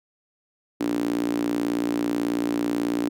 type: tone with high-pass filter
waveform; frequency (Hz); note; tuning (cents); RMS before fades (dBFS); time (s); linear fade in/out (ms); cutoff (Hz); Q
sawtooth; 58.27; A#1; 0; -25; 0.8-3.09; 5; 290; 6.2
effects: none